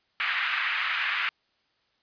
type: band-pass noise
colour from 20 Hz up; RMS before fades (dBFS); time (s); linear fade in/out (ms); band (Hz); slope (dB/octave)
white; -28; 0.2-1.29; 0; 1300 to 2500; 24
effects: white hiss -70 dBFS RMS until 2.02 s + resampled to 11025 Hz